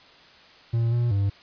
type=tone with pitch steps; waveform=triangle; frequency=116.1 / 119.6 / 99.6 Hz; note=A#2 / A#2 / G2; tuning=-7 / +45 / +28 cents; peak=-18 dBFS; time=0.73-1.3 s; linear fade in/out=10 ms; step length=190 ms; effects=white hiss -51 dBFS RMS until 1.42 s + resampled to 11025 Hz